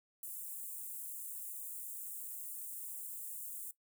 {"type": "high-pass noise", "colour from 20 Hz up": "white", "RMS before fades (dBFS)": -45, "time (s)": [0.23, 3.71], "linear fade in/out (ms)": 2, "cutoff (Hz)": 7800, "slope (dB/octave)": 48, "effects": ["noise-tail reverb RT60 0.1 s tail -17 dB re dry"]}